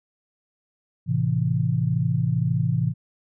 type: chord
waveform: sine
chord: A minor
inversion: none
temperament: just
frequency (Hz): 110 / 132 / 165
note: A2 / C3 / E3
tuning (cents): 0 / +16 / +2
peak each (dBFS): -25 / -23 / -24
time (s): 1.06-2.94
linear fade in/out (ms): 50
effects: none